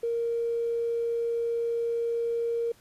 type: tone with tanh clipping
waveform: triangle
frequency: 466.2 Hz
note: A#4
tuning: in tune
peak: -25 dBFS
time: 0.03-2.72 s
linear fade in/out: 5 ms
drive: 2 dB
effects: pink hiss -59 dBFS RMS until 2.8 s + resampled to 32000 Hz